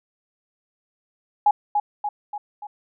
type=tone with echo; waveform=sine; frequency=830.6 Hz; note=G#5; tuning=in tune; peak=-12 dBFS; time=1.46-1.51 s; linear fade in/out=5 ms; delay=290 ms; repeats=4; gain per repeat=-5 dB; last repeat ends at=2.67 s; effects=none